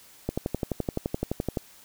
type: click train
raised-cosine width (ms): 2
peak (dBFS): -13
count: 16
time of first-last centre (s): 0.29-1.572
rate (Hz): 11.7
effects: white hiss -53 dBFS RMS until 1.84 s